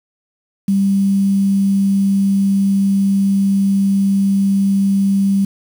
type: tone with quantisation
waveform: sine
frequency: 196.5 Hz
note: G3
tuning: 4 cents sharp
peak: -11 dBFS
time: 0.68-5.45 s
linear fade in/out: 5 ms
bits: 6
effects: none